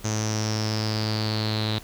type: tone with low-pass filter sweep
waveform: sawtooth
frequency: 108.3 Hz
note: A2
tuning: 27 cents flat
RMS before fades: -26 dBFS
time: 0.04-1.79 s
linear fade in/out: 10 ms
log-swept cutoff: 6300 to 3900 Hz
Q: 9.6
effects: pink hiss -46 dBFS RMS until 1.83 s